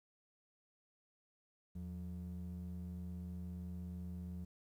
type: ring-modulated tone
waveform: triangle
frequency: 130.1 Hz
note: C3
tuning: 9 cents flat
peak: -37 dBFS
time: 1.75-4.45 s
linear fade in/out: 10 ms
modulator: 48.5 Hz
effects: tanh soft clip ceiling -34 dBFS + 12-bit